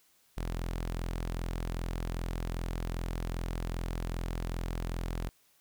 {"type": "tone", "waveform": "sawtooth", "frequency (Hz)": 42.54, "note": "F1", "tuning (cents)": -45, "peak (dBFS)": -29, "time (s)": [0.37, 5.29], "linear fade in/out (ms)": 0, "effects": ["white hiss -67 dBFS RMS until 5.6 s"]}